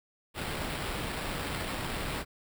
pink noise with sample-and-hold, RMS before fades -35 dBFS, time 0.34-2.25 s, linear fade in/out 50 ms, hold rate 6300 Hz, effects none

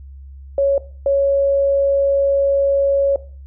sine tone pair in turn, 555 / 555 Hz, C#5 / C#5, +2 / +2 cents, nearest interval unison, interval 0 cents, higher neither, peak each -12 dBFS, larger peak neither, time 0.58-0.78 / 1.06-3.16 s, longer second, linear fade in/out 2 ms, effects noise-tail reverb RT60 0.4 s tail -17 dB re dry + added 68 Hz sine -34 dBFS peak until 3.46 s

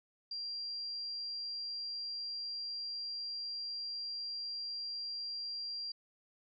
sine tone, 4752 Hz, D8, 20 cents sharp, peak -38 dBFS, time 0.31-5.92 s, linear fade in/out 5 ms, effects none

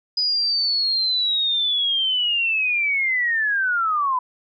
sine linear sweep, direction down, 4978 to 987.8 Hz, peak -18 dBFS, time 0.17-4.19 s, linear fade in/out 5 ms, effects none

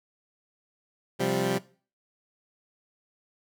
15% pulse chord, C suspended fourth, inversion none, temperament equal, 130.81 / 174.61 / 196 Hz, C3 / F3 / G3, 0 / 0 / 0 cents, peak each -24 / -24 / -23 dBFS, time 1.19-1.59 s, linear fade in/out 20 ms, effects noise-tail reverb RT60 0.4 s tail -19 dB re dry

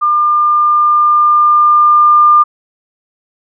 sine tone with level ramp, 1200 Hz, D6, 37 cents sharp, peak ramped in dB -8 to -3 dBFS, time 0.01-2.44 s, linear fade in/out 20 ms, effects none

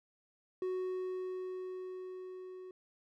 triangle tone with level ramp, 370 Hz, F#4, in tune, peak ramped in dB -31 to -44 dBFS, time 0.62-2.71 s, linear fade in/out 2 ms, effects none

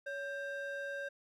triangle ring-modulated tone, 1072 Hz, C6, 42 cents sharp, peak -33 dBFS, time 0.06-1.09 s, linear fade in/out 10 ms, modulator 510 Hz, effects none

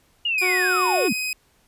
sine linear sweep, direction down, 2900 to 174.61 Hz, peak -20 dBFS, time 0.25-1.13 s, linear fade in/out 5 ms
sawtooth tone with pitch glide, 2489 to 2514 Hz, D#7 to D#7, 0 to +17 cents, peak -21 dBFS, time 0.38-1.33 s, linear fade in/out 2 ms, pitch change +17 cents, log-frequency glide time 0.63-0.71 s
harmonic tone, 365.9 Hz, F#4, 19 cents flat, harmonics 1 / 2 / 3 / 4 / 5 / 6 / 7 / 8 / 9 / 10, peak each -25 / -31 / -32 / -34 / -40 / -42 / -39 / -45 / -46 / -44 dBFS, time 0.41-1.09 s, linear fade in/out 20 ms
effects pink hiss -61 dBFS RMS until 1.67 s + resampled to 32000 Hz

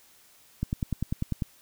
click train, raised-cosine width 5 ms, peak -15 dBFS, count 9, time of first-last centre 0.63-1.422 s, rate 10.1 Hz, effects white hiss -58 dBFS RMS until 1.61 s

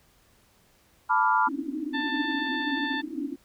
sine chord, B half-diminished seventh, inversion third, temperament equal, 880 / 987.8 / 1174.7 / 1396.9 Hz, A5 / B5 / D6 / F6, 0 / 0 / 0 / 0 cents, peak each -25 / -23 / -28 / -26 dBFS, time 1.09-1.49 s, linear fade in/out 20 ms
pink band-pass noise, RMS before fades -32 dBFS, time 1.47-3.36 s, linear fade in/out 10 ms, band 260 to 320 Hz, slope 96 dB/octave
harmonic tone, 887 Hz, A5, 14 cents sharp, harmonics 1 / 2 / 3 / 4 / 5, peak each -34 / -30 / -43 / -36 / -47 dBFS, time 1.93-3.02 s, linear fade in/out 20 ms
effects pink hiss -62 dBFS RMS until 3.44 s

